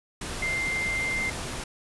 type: tone in noise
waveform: sine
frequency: 2093 Hz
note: C7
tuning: in tune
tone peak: -26 dBFS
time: 0.42-1.3 s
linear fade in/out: 5 ms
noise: pink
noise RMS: -34 dBFS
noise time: 0.21-1.64 s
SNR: +5 dB
effects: resampled to 24000 Hz